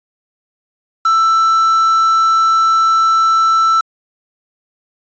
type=tone with quantisation; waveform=triangle; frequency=1327 Hz; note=E6; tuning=11 cents sharp; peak=-7 dBFS; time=1.05-3.81 s; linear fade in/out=5 ms; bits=5; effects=resampled to 16000 Hz